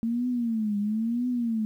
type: tone with vibrato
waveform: sine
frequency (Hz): 225.5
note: A3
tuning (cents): +43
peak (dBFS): -24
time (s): 0.03-1.65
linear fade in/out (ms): 0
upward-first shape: triangle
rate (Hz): 1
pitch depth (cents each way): 190
effects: 10-bit